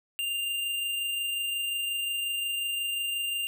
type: tone with amplitude modulation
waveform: square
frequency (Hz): 2794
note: F7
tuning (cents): 0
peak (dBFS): -28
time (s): 0.19-3.47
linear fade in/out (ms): 0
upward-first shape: sine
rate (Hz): 25.6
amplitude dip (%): 25
effects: none